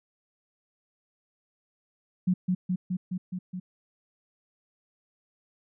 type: tone with echo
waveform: sine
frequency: 182.6 Hz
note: F#3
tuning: 23 cents flat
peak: -20 dBFS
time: 2.27-2.34 s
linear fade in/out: 10 ms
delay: 210 ms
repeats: 6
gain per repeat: -2 dB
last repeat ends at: 3.6 s
effects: none